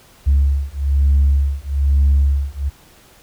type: beating tone pair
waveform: sine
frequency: 69.3 / 70.4 Hz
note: C#2 / C#2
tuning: 0 / +27 cents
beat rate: 1.1 Hz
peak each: -14 dBFS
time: 0.26-2.7 s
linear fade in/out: 20 ms
effects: tanh soft clip ceiling -7 dBFS + pink hiss -48 dBFS RMS until 3.22 s